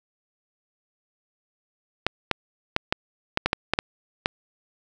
clicks, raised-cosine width 0.3 ms, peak -4 dBFS, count 10, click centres 2.066 / 2.313 / 2.764 / 2.925 / 3.374 / 3.46 / 3.531 / 3.736 / 3.789 / 4.259 s, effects none

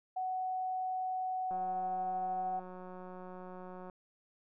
sine tone, 745 Hz, F#5, 12 cents sharp, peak -33 dBFS, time 0.16-2.6 s, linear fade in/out 10 ms
click train, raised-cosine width 1 ms, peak -35 dBFS, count 438, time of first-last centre 1.51-3.898 s, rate 183 Hz
effects none

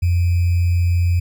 sine tone with sample-and-hold, 87.31 Hz, F2, in tune, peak -13 dBFS, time 0.02-1.2 s, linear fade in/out 10 ms, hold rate 2450 Hz, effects none

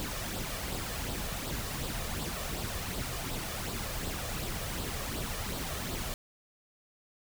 pink noise with flanger, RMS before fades -36 dBFS, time 0-6.14 s, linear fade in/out 0 ms, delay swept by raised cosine 0.23 to 1.73 ms, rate 2.7 Hz, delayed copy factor +0.5, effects none

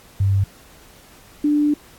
sine tone pair in turn, 98 / 295.5 Hz, G2 / D4, 0 / +11 cents, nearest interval octave + perfect fifth, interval 1911 cents, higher second, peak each -14 dBFS, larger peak neither, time 0.2-0.44 / 1.44-1.74 s, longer second, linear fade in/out 5 ms, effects pink hiss -48 dBFS RMS until 1.98 s + AAC 64 kbps

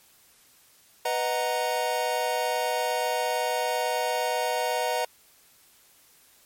square chord, B major seventh, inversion none, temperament equal, 493.9 / 622.3 / 740 / 932.3 Hz, B4 / D#5 / F#5 / A#5, 0 / 0 / 0 / 0 cents, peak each -31 dBFS, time 1.05-5.05 s, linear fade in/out 5 ms, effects white hiss -58 dBFS RMS until 6.45 s + MP3 64 kbps

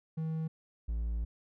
triangle tone pair in turn, 159.7 / 56.46 Hz, D#3 / A1, +45 / +45 cents, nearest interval octave + tritone, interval 1800 cents, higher first, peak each -30 / -29 dBFS, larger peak second, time 0.17-0.48 / 0.88-1.25 s, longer second, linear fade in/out 10 ms, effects none

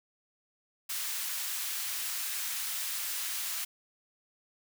white high-pass noise, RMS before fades -35 dBFS, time 0.89-3.65 s, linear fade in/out 10 ms, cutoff 1300 Hz, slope 12 dB/octave, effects none

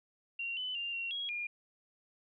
sine tone with pitch steps, 2757 / 3013 / 2791 / 2745 / 3307 / 2417 Hz, F7 / F#7 / F7 / F7 / G#7 / D7, -23 / +31 / -2 / -31 / -8 / +49 cents, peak -35 dBFS, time 0.39-1.47 s, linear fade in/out 5 ms, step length 180 ms, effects none

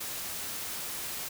white noise, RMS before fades -37 dBFS, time 0-1.29 s, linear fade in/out 10 ms, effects none

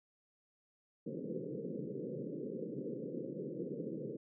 white band-pass noise, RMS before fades -42 dBFS, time 1.06-4.17 s, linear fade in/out 10 ms, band 130 to 520 Hz, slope 96 dB/octave, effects none

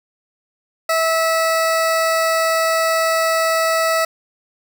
20% pulse tone, 651 Hz, E5, 22 cents flat, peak -10 dBFS, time 0.89-4.05 s, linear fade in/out 5 ms, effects 7-bit

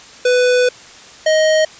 square tone pair in turn, 496.9 / 626.1 Hz, B4 / D#5, +11 / +11 cents, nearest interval major third, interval 400 cents, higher second, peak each -11 dBFS, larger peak neither, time 0.25-0.69 / 1.26-1.65 s, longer first, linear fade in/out 5 ms, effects white hiss -39 dBFS RMS until 1.79 s + resampled to 16000 Hz

